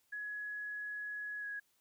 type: tone with pitch glide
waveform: sine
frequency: 1682 to 1663.6 Hz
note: G#6 to G#6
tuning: +22 to +2 cents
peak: -39 dBFS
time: 0.12-1.6 s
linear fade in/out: 10 ms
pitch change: -20 cents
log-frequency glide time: 1.4-1.45 s
effects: white hiss -75 dBFS RMS until 1.8 s